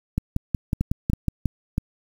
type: two click trains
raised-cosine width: 5 ms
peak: -9 / -9 dBFS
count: 7 / 4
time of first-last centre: 0.18-1.283 / 0.81-1.781 s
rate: 5.44 / 3.09 Hz
effects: 7-bit